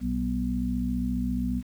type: harmonic tone with a mistuned harmonic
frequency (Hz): 61.2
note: B1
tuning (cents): -15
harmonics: 1 / 2 / 3 / 4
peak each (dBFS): -31 / -38 / -31 / -28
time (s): 0-1.63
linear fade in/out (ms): 50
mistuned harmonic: 3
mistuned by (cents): +60
effects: 9-bit